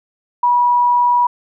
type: tone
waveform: sine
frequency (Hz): 971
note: B5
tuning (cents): -30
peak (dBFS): -10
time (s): 0.43-1.27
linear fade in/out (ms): 5
effects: none